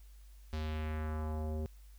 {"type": "tone with low-pass filter sweep", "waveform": "square", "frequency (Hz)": 77.7, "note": "D#2", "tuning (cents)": -2, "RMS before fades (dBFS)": -37, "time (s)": [0.53, 1.66], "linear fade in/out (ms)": 0, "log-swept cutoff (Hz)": [4800, 450], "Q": 1.6, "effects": ["added 50 Hz sine -52 dBFS peak until 1.98 s", "white hiss -68 dBFS RMS until 1.98 s"]}